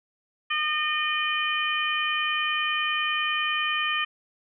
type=harmonic tone; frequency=610 Hz; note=D#5; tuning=34 cents flat; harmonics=2 / 3 / 4 / 5; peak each=-29 / -29 / -29 / -29 dBFS; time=0.5-4.05 s; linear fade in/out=10 ms; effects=none